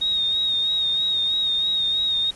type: tone with vibrato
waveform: sine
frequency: 3729 Hz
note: A#7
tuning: in tune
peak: -19 dBFS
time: 0.01-2.31 s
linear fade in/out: 10 ms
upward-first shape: sine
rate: 3.1 Hz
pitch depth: 35 cents each way
effects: pink hiss -45 dBFS RMS until 2.35 s + resampled to 24000 Hz